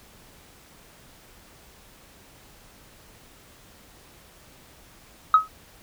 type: tone with exponential decay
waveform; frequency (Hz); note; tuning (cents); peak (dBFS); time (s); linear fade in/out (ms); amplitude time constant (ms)
sine; 1274; D#6; +41; -7; 5.34-5.48; 2; 30
effects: tanh soft clip ceiling -6 dBFS + pink hiss -52 dBFS RMS until 5.82 s